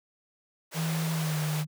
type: high-pass noise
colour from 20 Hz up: pink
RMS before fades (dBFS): -37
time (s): 0.71-1.65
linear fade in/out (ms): 50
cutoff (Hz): 410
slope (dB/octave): 24
type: tone with pitch glide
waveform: sine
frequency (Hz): 161.6 to 153.06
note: E3 to D#3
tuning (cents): -34 to -28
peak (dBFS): -27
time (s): 0.74-1.67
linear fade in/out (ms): 50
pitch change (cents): -94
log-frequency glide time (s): 1.13-1.37
effects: none